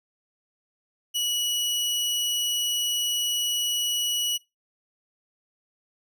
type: tone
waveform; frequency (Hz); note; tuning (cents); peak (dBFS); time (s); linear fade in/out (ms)
sawtooth; 2930; F#7; -18; -21; 1.14-4.38; 20
effects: noise-tail reverb RT60 0.2 s tail -21 dB re dry